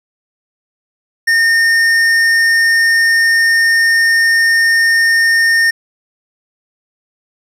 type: tone with tanh clipping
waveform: sine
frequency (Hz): 1827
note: A#6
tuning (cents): -35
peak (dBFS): -10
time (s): 1.27-5.71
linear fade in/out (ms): 10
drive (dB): 12
effects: none